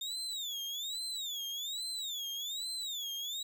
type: tone with vibrato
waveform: 35% pulse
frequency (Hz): 3628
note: A#7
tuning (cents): -48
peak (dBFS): -35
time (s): 0.01-3.43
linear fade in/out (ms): 5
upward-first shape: sine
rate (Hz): 1.2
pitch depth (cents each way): 210
effects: none